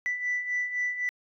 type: beating tone pair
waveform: sine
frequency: 1975.5 / 1979.4 Hz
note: B6 / B6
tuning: 0 / +3 cents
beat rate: 3.9 Hz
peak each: -33 / -27 dBFS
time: 0.06-1.09 s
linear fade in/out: 0 ms
effects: tanh soft clip ceiling -22 dBFS